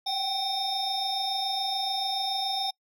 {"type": "tone cluster", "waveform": "triangle", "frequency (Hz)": [754, 781, 3670, 5310], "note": ["F#5", "G5", "A#7", "E8"], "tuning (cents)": [32, -7, -28, 12], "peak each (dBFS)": [-36, -29, -29, -31], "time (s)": [0.06, 2.71], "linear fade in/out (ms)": 10, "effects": ["noise-tail reverb RT60 0.1 s tail -26 dB re dry", "tanh soft clip ceiling -16 dBFS"]}